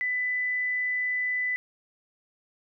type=tone; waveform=sine; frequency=1996 Hz; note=B6; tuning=18 cents sharp; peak=-25 dBFS; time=0.01-1.56 s; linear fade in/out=0 ms; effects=none